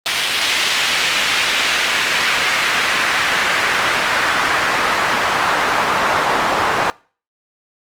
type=noise with band-pass filter sweep; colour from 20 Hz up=pink; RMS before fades=-17 dBFS; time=0.06-6.9 s; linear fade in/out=0 ms; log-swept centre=3100 to 1000 Hz; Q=1.2; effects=noise-tail reverb RT60 0.4 s tail -24 dB re dry + Opus 32 kbps